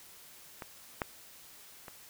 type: clicks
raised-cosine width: 0.5 ms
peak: -25 / -16 / -29 dBFS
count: 3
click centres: 0.622 / 1.018 / 1.882 s
effects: white hiss -54 dBFS RMS until 2.09 s